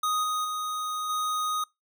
square tone with level steps, 1246 Hz, D#6, 2 cents sharp, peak -25 / -27 / -30 / -27 dBFS, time 0.03-1.64 s, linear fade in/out 5 ms, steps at 0.23 / 0.44 / 1.09 s, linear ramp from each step 10 ms, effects noise-tail reverb RT60 0.2 s tail -25 dB re dry

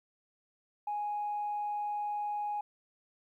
sine tone, 830.6 Hz, G#5, in tune, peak -31 dBFS, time 0.87-2.61 s, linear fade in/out 5 ms, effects tanh soft clip ceiling -28 dBFS + 12-bit

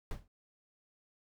brown noise with exponential decay, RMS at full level -33 dBFS, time 0.11-0.28 s, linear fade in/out 1 ms, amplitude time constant 35 ms, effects none

